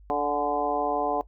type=harmonic tone with a mistuned harmonic; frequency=146.2 Hz; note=D3; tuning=7 cents flat; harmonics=2 / 3 / 4 / 5 / 6 / 7; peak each=-33 / -30 / -31 / -27 / -32 / -33 dBFS; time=0.1-1.21 s; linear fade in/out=0 ms; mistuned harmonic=6; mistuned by=-56 cents; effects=noise-tail reverb RT60 0.1 s tail -19 dB re dry + added 50 Hz sine -48 dBFS peak until 1.27 s